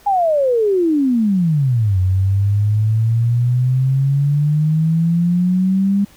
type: exponential two-way sweep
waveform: sine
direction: down then up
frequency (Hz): 830.6 to 91.6 to 202.3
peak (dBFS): -12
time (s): 0.06-6.05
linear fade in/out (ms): 10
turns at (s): 1.99
effects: pink hiss -48 dBFS RMS until 6.16 s